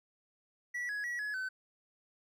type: tone with pitch steps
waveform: triangle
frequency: 1947 / 1675 / 1928 / 1692 / 1521 Hz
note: B6 / G#6 / B6 / G#6 / F#6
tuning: -25 / +14 / -42 / +32 / +47 cents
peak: -33 dBFS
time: 0.74-1.49 s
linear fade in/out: 10 ms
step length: 150 ms
effects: none